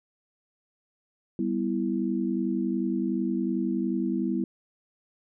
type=chord; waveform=sine; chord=E minor; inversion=first; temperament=equal; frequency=196 / 246.9 / 329.6 Hz; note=G3 / B3 / E4; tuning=0 / 0 / 0 cents; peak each=-29 dBFS; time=1.39-4.44 s; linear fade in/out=2 ms; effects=none